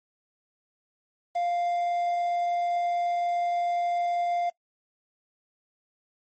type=tone with quantisation; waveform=triangle; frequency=698.5 Hz; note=F5; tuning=in tune; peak=-22 dBFS; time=1.35-4.5 s; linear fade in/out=10 ms; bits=8; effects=noise-tail reverb RT60 0.1 s tail -22 dB re dry + MP3 32 kbps